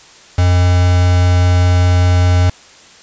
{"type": "tone with quantisation", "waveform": "triangle", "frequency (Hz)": 89.5, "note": "F2", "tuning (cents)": 43, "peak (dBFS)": -6, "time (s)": [0.38, 2.5], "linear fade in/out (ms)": 5, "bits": 3, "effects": ["white hiss -41 dBFS RMS until 3.02 s", "resampled to 16000 Hz"]}